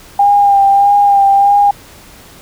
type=tone with vibrato; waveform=sine; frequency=802 Hz; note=G5; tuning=39 cents sharp; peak=-5 dBFS; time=0.19-1.71 s; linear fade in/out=5 ms; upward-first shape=sine; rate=1.6 Hz; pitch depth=25 cents each way; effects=pink hiss -38 dBFS RMS until 2.41 s